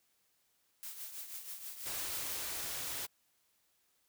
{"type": "noise with tremolo", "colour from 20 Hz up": "blue", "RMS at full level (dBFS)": -43, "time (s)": [0.83, 2.37], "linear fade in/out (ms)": 0, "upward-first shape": "triangle", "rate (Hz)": 6.2, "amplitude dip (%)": 65}
{"type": "band-stop noise", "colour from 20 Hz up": "white", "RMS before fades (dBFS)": -40, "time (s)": [1.85, 3.07], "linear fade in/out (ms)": 20, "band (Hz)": [170, 250], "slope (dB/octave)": 96}
{"effects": ["white hiss -75 dBFS RMS until 4.08 s"]}